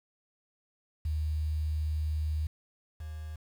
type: tone pair in turn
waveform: sine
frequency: 77 / 78.03 Hz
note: D#2 / D#2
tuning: -17 / +6 cents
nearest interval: unison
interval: 23 cents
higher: second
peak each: -28 / -37 dBFS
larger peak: first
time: 1.05-2.47 / 3-3.36 s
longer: first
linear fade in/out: 5 ms
effects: 9-bit